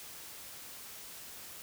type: silence
effects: white hiss -48 dBFS RMS until 1.62 s